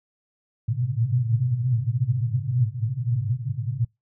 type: band-pass noise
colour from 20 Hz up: white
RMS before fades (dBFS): -24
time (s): 0.68-3.85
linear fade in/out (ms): 10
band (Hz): 110 to 130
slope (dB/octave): 96
effects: noise-tail reverb RT60 0.2 s tail -26 dB re dry